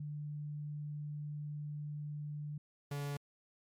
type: tone pair in turn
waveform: sine / 45% pulse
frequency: 148.2 / 143.06 Hz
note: D3 / D3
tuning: +16 / -45 cents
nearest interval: minor second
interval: 61 cents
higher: first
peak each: -39 / -37 dBFS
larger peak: second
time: 0-2.58 / 2.91-3.17 s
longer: first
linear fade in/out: 5 ms
effects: MP3 96 kbps